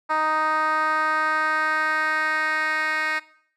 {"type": "tone with band-pass filter sweep", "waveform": "10% pulse", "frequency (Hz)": 311.1, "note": "D#4", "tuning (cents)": 0, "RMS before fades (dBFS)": -23, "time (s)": [0.09, 3.2], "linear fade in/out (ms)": 20, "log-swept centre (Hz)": [1100, 2100], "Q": 2.2, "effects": ["noise-tail reverb RT60 0.6 s tail -19 dB re dry"]}